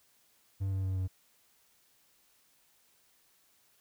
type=tone with pitch steps; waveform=triangle; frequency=96.9 / 95.68 / 94.47 / 93.28 Hz; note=G2 / G2 / F#2 / F#2; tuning=-20 / -41 / +37 / +15 cents; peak=-28 dBFS; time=0.6-1.08 s; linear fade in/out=20 ms; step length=120 ms; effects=white hiss -68 dBFS RMS until 3.8 s